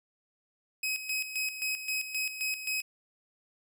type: tone with tremolo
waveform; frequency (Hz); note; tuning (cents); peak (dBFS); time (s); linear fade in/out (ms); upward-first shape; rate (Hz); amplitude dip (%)
sawtooth; 2539; D#7; +34; -26; 0.83-2.82; 5; square; 3.8; 65
effects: none